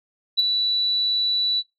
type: tone with ADSR envelope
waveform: sine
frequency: 3951 Hz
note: B7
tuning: in tune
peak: -12 dBFS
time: 0.37-1.63 s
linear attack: 24 ms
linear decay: 21 ms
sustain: -6 dB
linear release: 42 ms
effects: noise-tail reverb RT60 0.2 s tail -18 dB re dry + tanh soft clip ceiling -9 dBFS